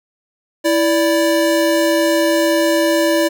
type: tone pair together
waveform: square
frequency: 329.6 / 583.4 Hz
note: E4 / D5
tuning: 0 / -12 cents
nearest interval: minor seventh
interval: 988 cents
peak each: -16 dBFS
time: 0.64-3.29 s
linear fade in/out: 20 ms
effects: none